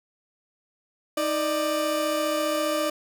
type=tone pair together; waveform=30% pulse; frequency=313.9 / 593 Hz; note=D#4 / D5; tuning=+15 / +17 cents; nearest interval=major seventh; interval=1102 cents; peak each=-26 / -22 dBFS; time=1.17-2.9 s; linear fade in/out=5 ms; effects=none